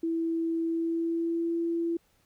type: tone with pitch glide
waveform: sine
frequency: 329.6 to 336.1 Hz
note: E4 to E4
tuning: 0 to +34 cents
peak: -26 dBFS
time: 0.03-1.97 s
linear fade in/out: 5 ms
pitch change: +34 cents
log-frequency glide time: 0.64-1.55 s
effects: pink hiss -68 dBFS RMS until 2.25 s